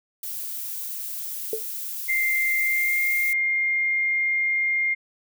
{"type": "noise", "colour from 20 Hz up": "violet", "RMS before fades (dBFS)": -32, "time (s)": [0.23, 3.33], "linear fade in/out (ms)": 2}
{"type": "tone with exponential decay", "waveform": "sine", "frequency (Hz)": 440, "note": "A4", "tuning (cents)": 0, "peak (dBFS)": -20, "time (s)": [1.53, 1.64], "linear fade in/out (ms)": 2, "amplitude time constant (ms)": 22}
{"type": "tone with pitch glide", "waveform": "sine", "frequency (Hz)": [2093, 2117], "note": ["C7", "C7"], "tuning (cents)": [0, 20], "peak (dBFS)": -20, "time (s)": [2.08, 4.95], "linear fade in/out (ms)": 20, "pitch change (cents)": 20, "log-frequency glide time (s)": [2.58, 3.02]}
{"effects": []}